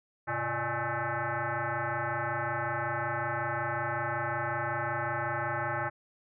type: tone with frequency modulation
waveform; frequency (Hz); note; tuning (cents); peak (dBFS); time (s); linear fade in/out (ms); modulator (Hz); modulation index
sine; 344.3; F4; -25; -29; 0.27-5.9; 20; 238; 6.3
effects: none